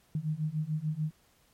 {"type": "beating tone pair", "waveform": "sine", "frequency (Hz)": [151, 157.8], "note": ["D3", "D#3"], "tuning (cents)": [48, 25], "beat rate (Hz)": 6.8, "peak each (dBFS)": [-33, -32], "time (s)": [0.15, 1.11], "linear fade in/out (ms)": 2, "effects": ["pink hiss -66 dBFS RMS until 1.53 s", "MP3 64 kbps"]}